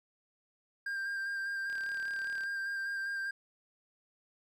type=tone with vibrato; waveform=triangle; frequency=1592 Hz; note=G6; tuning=26 cents sharp; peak=-32 dBFS; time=0.86-3.31 s; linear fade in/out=5 ms; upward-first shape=square; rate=5 Hz; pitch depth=16 cents each way
type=click train; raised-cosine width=0.2 ms; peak=-34 dBFS; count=28; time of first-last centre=1.7-2.436 s; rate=36.7 Hz
effects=none